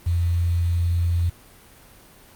sine tone with quantisation, 86 Hz, F2, 26 cents flat, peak -18 dBFS, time 0.06-1.3 s, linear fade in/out 10 ms, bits 7, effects pink hiss -49 dBFS RMS until 2.35 s + Opus 32 kbps

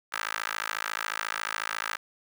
15% pulse tone with high-pass filter, 54.1 Hz, A1, 29 cents flat, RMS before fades -33 dBFS, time 0.12-1.97 s, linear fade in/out 10 ms, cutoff 1400 Hz, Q 2.4, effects none

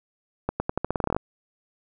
accelerating click train, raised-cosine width 1 ms, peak -10 dBFS, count 14, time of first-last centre 0.49-1.165 s, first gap 110 ms, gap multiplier 0.86, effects none

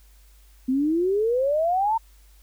sine exponential sweep, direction up, 251.7 to 926 Hz, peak -19 dBFS, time 0.68-1.98 s, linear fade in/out 10 ms, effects added 50 Hz sine -50 dBFS peak until 2.42 s + white hiss -60 dBFS RMS until 2.42 s

